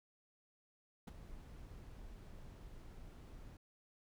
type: noise with ADSR envelope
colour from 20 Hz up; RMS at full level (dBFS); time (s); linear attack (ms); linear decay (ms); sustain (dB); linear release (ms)
brown; -41; 1.07-3.57; 9; 19; -12; 4
effects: none